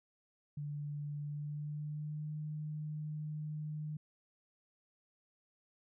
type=tone with pitch glide; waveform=sine; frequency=146.5 to 152.19 Hz; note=D3 to D#3; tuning=-4 to -38 cents; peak=-38 dBFS; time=0.57-3.97 s; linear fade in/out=5 ms; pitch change=+66 cents; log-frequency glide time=1.23-2.33 s; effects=none